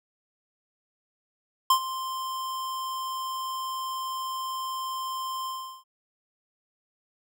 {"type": "tone with ADSR envelope", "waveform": "square", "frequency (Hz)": 1046.5, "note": "C6", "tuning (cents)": 0, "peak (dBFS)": -16, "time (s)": [1.7, 5.84], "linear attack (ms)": 4, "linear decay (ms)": 85, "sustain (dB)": -15, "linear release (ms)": 380, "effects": []}